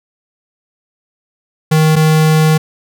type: tone pair in turn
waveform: square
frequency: 156.6 / 156.6 Hz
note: D#3 / D#3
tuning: +11 / +11 cents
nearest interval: unison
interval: 0 cents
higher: neither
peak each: -8 dBFS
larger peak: neither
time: 1.71-1.96 / 1.96-2.58 s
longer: second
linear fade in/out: 10 ms
effects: none